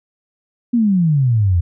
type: exponential sweep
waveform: sine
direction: down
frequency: 246.9 to 82.41 Hz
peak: -11 dBFS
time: 0.73-1.61 s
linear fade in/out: 10 ms
effects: none